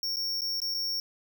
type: tone with dropouts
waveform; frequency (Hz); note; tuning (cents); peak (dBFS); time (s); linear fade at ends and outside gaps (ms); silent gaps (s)
square; 5500; F8; -27; -29; 0.03-1; 1; 0.16-0.168 / 0.409-0.418 / 0.602-0.618 / 0.741-0.746
effects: none